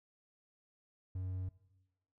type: tone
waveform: triangle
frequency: 92.8 Hz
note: F#2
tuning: 6 cents sharp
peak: -35 dBFS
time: 1.15-1.49 s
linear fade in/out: 5 ms
effects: noise-tail reverb RT60 1.0 s tail -18 dB re dry